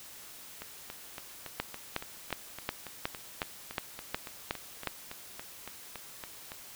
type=two click trains; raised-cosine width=0.3 ms; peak=-24 / -14 dBFS; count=22 / 10; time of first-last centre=0.62-6.519 / 1.6-4.873 s; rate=3.56 / 2.75 Hz; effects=white hiss -49 dBFS RMS until 6.75 s